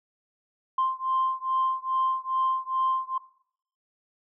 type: beating tone pair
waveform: sine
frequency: 1046.5 / 1048.9 Hz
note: C6 / C6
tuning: 0 / +4 cents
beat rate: 2.4 Hz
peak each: -26 dBFS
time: 0.78-3.18 s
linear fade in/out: 5 ms
effects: noise-tail reverb RT60 0.6 s tail -17 dB re dry + tanh soft clip ceiling -17 dBFS